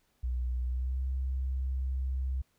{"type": "tone with pitch glide", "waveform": "sine", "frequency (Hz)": [61.74, 65.3], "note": ["B1", "C2"], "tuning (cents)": [0, -3], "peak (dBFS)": -29, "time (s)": [0.23, 2.42], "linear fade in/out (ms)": 10, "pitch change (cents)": 97, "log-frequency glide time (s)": [0.64, 1.03], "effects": ["pink hiss -73 dBFS RMS until 2.58 s"]}